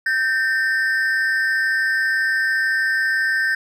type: ring-modulated tone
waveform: triangle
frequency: 1686 Hz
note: G#6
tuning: 26 cents sharp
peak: -12 dBFS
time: 0.06-3.55 s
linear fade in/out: 5 ms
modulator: 127 Hz
effects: none